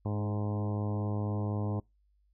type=harmonic tone with a mistuned harmonic; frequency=104.1 Hz; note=G#2; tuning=5 cents sharp; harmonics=1 / 2 / 3 / 4 / 5 / 6 / 7 / 8 / 9 / 10; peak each=-31 / -37 / -41 / -43 / -45 / -47 / -48 / -49 / -50 / -51 dBFS; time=0.05-1.8 s; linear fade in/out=5 ms; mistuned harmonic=3; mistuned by=-15 cents; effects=noise-tail reverb RT60 0.2 s tail -26 dB re dry + added 50 Hz sine -66 dBFS peak until 2.33 s